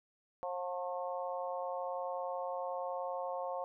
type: harmonic tone with a mistuned harmonic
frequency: 178.9 Hz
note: F3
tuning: 42 cents sharp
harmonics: 3 / 4 / 5 / 6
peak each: -39 / -41 / -43 / -45 dBFS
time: 0.43-3.64 s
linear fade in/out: 0 ms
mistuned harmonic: 6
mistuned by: +15 cents
effects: none